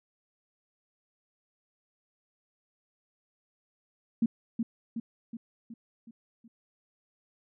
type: tone with echo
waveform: sine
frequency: 229.6 Hz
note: A#3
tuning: 26 cents flat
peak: -21 dBFS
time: 4.22-4.26 s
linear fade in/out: 5 ms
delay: 370 ms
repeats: 6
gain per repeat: -5 dB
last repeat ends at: 6.48 s
effects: none